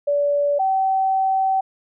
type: tone pair in turn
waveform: sine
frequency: 576 / 767.3 Hz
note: D5 / G5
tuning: -34 / -37 cents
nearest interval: perfect fourth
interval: 497 cents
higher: second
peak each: -16 / -16 dBFS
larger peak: neither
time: 0.07-0.59 / 0.59-1.61 s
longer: second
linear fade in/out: 10 ms
effects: none